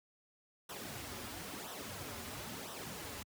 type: noise with flanger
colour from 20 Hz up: pink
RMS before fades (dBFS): -45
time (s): 0.69-3.23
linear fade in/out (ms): 5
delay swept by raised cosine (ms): 0.43 to 6.43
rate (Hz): 0.99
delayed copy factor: -0.65
effects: high-pass 80 Hz 12 dB/octave